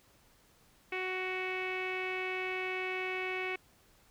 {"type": "tone with low-pass filter", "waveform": "sawtooth", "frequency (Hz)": 371.5, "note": "F#4", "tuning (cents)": 7, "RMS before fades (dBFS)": -36, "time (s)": [0.92, 3.56], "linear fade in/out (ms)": 5, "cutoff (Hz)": 2400, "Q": 9.5, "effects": ["pink hiss -65 dBFS RMS until 4.1 s"]}